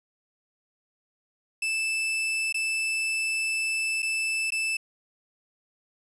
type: tone with dropouts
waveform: 40% pulse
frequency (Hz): 2637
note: E7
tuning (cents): 0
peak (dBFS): -24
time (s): 1.62-4.77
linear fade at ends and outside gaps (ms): 5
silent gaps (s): 2.526-2.543 / 4.022-4.027 / 4.505-4.52
effects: resampled to 24000 Hz + 9-bit